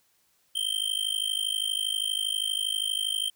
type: tone with amplitude modulation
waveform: square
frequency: 3136 Hz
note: G7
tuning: in tune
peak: -23 dBFS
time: 0.55-3.3 s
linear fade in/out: 10 ms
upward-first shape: sine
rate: 52.5 Hz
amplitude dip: 95%
effects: white hiss -68 dBFS RMS until 3.35 s